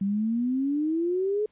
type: exponential sweep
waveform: sine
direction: up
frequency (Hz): 192.6 to 431.5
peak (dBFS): -23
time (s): 0.01-1.46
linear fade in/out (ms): 5
effects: pink hiss -67 dBFS RMS until 1.51 s + resampled to 8000 Hz